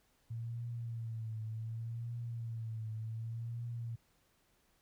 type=tone with vibrato; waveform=sine; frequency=114.1 Hz; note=A#2; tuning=37 cents flat; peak=-38 dBFS; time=0.3-3.96 s; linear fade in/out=10 ms; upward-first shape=triangle; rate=0.67 Hz; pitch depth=72 cents each way; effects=pink hiss -73 dBFS RMS until 4.81 s